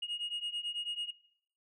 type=beating tone pair; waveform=sine; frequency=2865 / 2874.1 Hz; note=F7 / F7; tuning=+44 / +49 cents; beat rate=9.1 Hz; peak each=-37 / -35 dBFS; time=0.02-1.11 s; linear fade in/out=10 ms; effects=noise-tail reverb RT60 0.6 s tail -19 dB re dry + tanh soft clip ceiling -32 dBFS